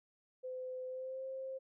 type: tone with pitch glide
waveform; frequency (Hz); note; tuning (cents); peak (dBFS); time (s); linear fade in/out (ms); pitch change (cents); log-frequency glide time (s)
sine; 511 to 528.7; C5 to C5; -41 to +18; -40; 0.43-1.59; 20; +59; 0.87-1.25
effects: none